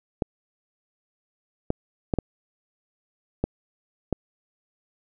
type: clicks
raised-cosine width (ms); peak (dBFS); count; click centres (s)
2; -9; 6; 0.222 / 1.704 / 2.138 / 2.187 / 3.44 / 4.127
effects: none